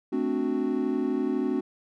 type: chord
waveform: triangle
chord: D dominant seventh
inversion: second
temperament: equal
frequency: 220 / 261.6 / 293.7 / 370 Hz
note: A3 / C4 / D4 / F#4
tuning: 0 / 0 / 0 / 0 cents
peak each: -31 / -26 / -28 / -28 dBFS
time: 0.12-1.61 s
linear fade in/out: 10 ms
effects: none